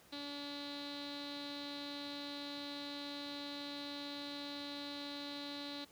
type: tone with low-pass filter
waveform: sawtooth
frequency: 286.5 Hz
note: D4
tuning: 43 cents flat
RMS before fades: -45 dBFS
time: 0.12-5.85 s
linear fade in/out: 10 ms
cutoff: 4000 Hz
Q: 9.9
effects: pink hiss -63 dBFS RMS until 5.91 s + high-pass 100 Hz 12 dB/octave